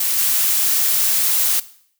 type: noise with level steps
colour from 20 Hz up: blue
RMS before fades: -19 / -17 dBFS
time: 0-1.6 s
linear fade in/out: 5 ms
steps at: 0.17 s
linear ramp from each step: 20 ms
effects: noise-tail reverb RT60 0.6 s tail -17 dB re dry